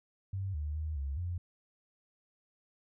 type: tone with pitch steps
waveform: sine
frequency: 96.6 / 74.8 / 77.7 / 69.1 / 87.9 Hz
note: G2 / D2 / D#2 / C#2 / F2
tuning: -25 / +32 / -2 / -5 / +12 cents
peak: -33 dBFS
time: 0.33-1.38 s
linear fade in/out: 5 ms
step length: 210 ms
effects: none